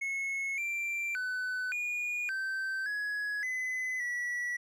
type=tone with pitch steps; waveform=triangle; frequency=2184 / 2357 / 1504 / 2442 / 1552 / 1677 / 2021 / 1944 Hz; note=C#7 / D7 / F#6 / D#7 / G6 / G#6 / B6 / B6; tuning=-26 / +6 / +28 / -33 / -18 / +16 / +39 / -28 cents; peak=-30 dBFS; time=0.01-4.57 s; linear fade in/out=10 ms; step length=570 ms; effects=none